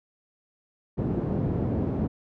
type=band-pass noise; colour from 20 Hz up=pink; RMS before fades=-27 dBFS; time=0.97-2.08 s; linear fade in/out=20 ms; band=100 to 350 Hz; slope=12 dB/octave; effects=none